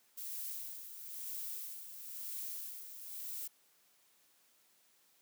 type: noise with tremolo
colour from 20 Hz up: violet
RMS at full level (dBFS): -42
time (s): 0.17-3.48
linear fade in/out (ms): 10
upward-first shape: sine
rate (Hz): 1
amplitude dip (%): 60
effects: white hiss -70 dBFS RMS until 5.21 s + high-pass 150 Hz 12 dB/octave